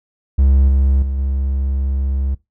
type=tone with level steps; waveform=triangle; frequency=67.6 Hz; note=C#2; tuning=43 cents flat; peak=-7 / -9 / -16 / -14 dBFS; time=0.38-2.35 s; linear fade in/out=10 ms; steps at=0.68 / 1.02 / 1.18 s; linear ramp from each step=5 ms; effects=noise-tail reverb RT60 0.2 s tail -21 dB re dry